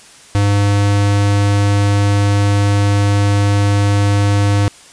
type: tone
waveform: square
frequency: 101.3 Hz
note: G#2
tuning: 43 cents flat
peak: -11 dBFS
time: 0.35-4.68 s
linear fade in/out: 0 ms
effects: white hiss -41 dBFS RMS until 4.92 s + resampled to 22050 Hz